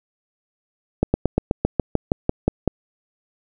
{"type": "slowing click train", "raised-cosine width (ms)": 2, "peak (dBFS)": -3, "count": 12, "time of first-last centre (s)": [1.03, 2.677], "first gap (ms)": 110, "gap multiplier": 1.06, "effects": []}